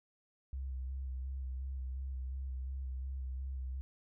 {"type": "tone with vibrato", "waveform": "sine", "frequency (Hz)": 65.5, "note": "C2", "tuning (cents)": 2, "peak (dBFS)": -37, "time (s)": [0.53, 3.81], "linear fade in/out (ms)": 0, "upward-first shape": "square", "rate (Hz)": 2.8, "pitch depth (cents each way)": 27, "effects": []}